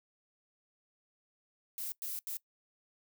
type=noise bursts at uneven times; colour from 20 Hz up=violet; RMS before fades=-39 dBFS; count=3; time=1.78-1.92 / 2.02-2.19 / 2.27-2.37 s; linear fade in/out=0 ms; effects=noise-tail reverb RT60 0.1 s tail -21 dB re dry